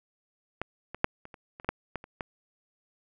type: clicks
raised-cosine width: 0.5 ms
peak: -16 / -23 / -6 / -29 / -30 / -28 / -28 / -11 / -18 / -29 / -18 dBFS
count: 11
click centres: 0.616 / 0.946 / 1.044 / 1.254 / 1.342 / 1.599 / 1.646 / 1.69 / 1.957 / 2.041 / 2.208 s
effects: none